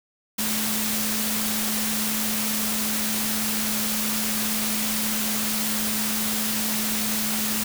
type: tone in noise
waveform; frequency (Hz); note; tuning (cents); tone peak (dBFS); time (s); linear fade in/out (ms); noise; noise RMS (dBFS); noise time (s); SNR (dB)
sine; 216; A3; -32; -29; 0.38-7.64; 10; white; -26; 0.38-7.64; -6
effects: none